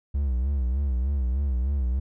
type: tone with vibrato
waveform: triangle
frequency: 66 Hz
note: C2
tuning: 16 cents sharp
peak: -20 dBFS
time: 0.14-2 s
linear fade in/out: 10 ms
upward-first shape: sine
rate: 3.3 Hz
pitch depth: 140 cents each way
effects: none